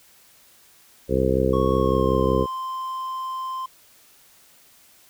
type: harmonic tone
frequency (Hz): 65.41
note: C2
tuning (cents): 0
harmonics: 1 / 2 / 3 / 4 / 5 / 6 / 7 / 8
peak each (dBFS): -26 / -27 / -27 / -28 / -28 / -25 / -24 / -25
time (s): 1.08-2.47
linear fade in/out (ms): 50
type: tone with pitch glide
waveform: triangle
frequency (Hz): 1100 to 1041.9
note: C#6 to C6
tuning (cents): -14 to -8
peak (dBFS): -25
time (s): 1.53-3.66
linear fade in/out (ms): 5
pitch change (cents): -94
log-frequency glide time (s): 1.76-2.26
effects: white hiss -54 dBFS RMS until 5.09 s